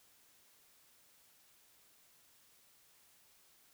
silence, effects white hiss -67 dBFS RMS until 3.73 s

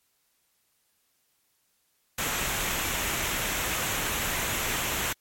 pink noise with comb filter, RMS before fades -29 dBFS, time 2.18-5.13 s, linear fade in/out 5 ms, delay 0.21 ms, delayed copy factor -0.5, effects white hiss -71 dBFS RMS until 5.2 s + MP3 64 kbps

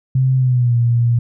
sine tone with pitch glide, 130.81 to 118.58 Hz, C3 to A#2, 0 to +30 cents, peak -11 dBFS, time 0.15-1.19 s, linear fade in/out 5 ms, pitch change -170 cents, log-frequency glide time 0.36-0.76 s, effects none

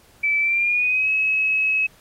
sine tone with pitch glide, 2314 to 2568 Hz, D7 to E7, -26 to -46 cents, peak -17 dBFS, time 0.23-1.87 s, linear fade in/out 10 ms, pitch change +180 cents, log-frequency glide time 0.4-1.09 s, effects pink hiss -54 dBFS RMS until 2 s + AAC 48 kbps

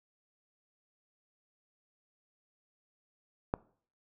click, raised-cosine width 1 ms, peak -15 dBFS, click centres 3.539 s, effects noise-tail reverb RT60 0.5 s tail -22 dB re dry

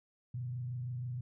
sine tone with frequency modulation, 123.47 Hz, B2, in tune, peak -36 dBFS, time 0.34-1.21 s, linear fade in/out 5 ms, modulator 26.2 Hz, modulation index 0.39, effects none

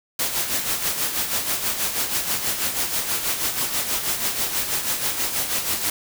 white noise with tremolo, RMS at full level -22 dBFS, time 0.19-5.9 s, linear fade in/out 2 ms, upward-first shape sine, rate 6.2 Hz, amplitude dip 55%, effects none

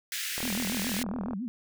pink high-pass noise, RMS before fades -34 dBFS, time 0.12-1.03 s, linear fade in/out 2 ms, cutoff 1600 Hz, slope 48 dB/octave
click train, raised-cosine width 1 ms, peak -23 dBFS, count 40, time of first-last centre 0.38-1.334 s, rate 40.9 Hz
sine tone with vibrato, 219.8 Hz, A3, 2 cents flat, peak -31 dBFS, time 0.43-1.48 s, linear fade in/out 0 ms, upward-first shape sine, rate 7.2 Hz, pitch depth 280 cents each way
effects none

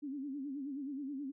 sine tone with vibrato, 278.2 Hz, C#4, 6 cents sharp, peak -38 dBFS, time 0.02-1.32 s, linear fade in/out 20 ms, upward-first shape sine, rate 9.4 Hz, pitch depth 110 cents each way, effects none

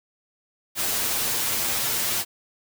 white noise with comb filter, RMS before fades -25 dBFS, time 0.75-2.25 s, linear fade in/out 50 ms, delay 8.7 ms, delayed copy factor +0.8, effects none

